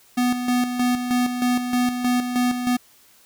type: tone with tremolo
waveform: square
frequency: 247 Hz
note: B3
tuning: in tune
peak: -18 dBFS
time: 0.17-2.77 s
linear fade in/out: 10 ms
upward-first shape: square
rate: 3.2 Hz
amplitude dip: 55%
effects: white hiss -54 dBFS RMS until 3.25 s